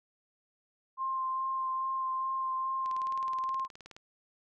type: tone with vibrato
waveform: sine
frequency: 1053 Hz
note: C6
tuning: 11 cents sharp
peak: -30 dBFS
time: 0.97-3.68 s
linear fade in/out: 50 ms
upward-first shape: sine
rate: 2.4 Hz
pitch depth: 11 cents each way
type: click train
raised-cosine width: 0.2 ms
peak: -31 dBFS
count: 22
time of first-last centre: 2.86-3.965 s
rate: 19 Hz
effects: none